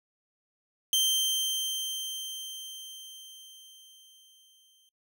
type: tone with exponential decay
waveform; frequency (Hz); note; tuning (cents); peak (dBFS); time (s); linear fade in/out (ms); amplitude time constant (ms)
sawtooth; 3136; G7; 0; -19; 0.93-4.89; 1; 860
effects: noise-tail reverb RT60 0.2 s tail -25 dB re dry